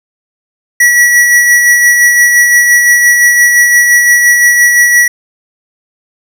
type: tone with tremolo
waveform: square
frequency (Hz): 1935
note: B6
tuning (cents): -36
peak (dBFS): -3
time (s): 0.8-5.08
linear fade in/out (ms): 5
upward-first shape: sine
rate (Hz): 5.8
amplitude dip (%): 35
effects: none